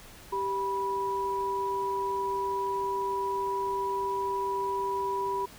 sine tone pair together, 392 / 979.5 Hz, G4 / B5, 0 / -15 cents, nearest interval octave + major third, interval 1585 cents, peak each -32 / -29 dBFS, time 0.32-5.46 s, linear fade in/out 10 ms, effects pink hiss -50 dBFS RMS until 5.58 s

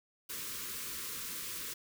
white band-stop noise, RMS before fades -41 dBFS, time 0.29-1.74 s, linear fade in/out 10 ms, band 540 to 980 Hz, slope 96 dB/octave, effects none

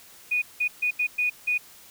sine tone bursts at uneven times, 2468 Hz, D#7, 15 cents flat, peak -21 dBFS, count 6, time 0.31-0.42 / 0.6-0.68 / 0.82-0.91 / 0.99-1.07 / 1.18-1.3 / 1.47-1.58 s, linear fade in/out 10 ms, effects white hiss -50 dBFS RMS until 1.9 s

